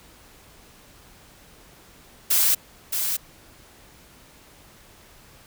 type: noise with echo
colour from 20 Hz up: blue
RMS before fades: -19 dBFS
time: 2.3-2.55 s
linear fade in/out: 10 ms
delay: 620 ms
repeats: 1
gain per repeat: -6 dB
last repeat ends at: 3.17 s
effects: pink hiss -51 dBFS RMS until 5.46 s